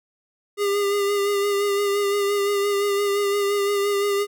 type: tone with vibrato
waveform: square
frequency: 404.1 Hz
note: G#4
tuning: 47 cents flat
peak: -20 dBFS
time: 0.57-4.27 s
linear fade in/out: 50 ms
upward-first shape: sine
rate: 5.8 Hz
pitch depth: 27 cents each way
effects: none